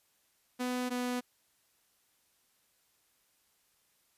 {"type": "tone pair in turn", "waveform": "sawtooth", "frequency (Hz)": [249.5, 247.5], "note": ["B3", "B3"], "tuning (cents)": [18, 4], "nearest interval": "unison", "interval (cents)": 14, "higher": "first", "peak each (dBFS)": -28, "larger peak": "neither", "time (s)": [[0.59, 0.9], [0.9, 1.21]], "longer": "neither", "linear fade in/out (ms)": 20, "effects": ["white hiss -72 dBFS RMS until 4.17 s", "resampled to 32000 Hz"]}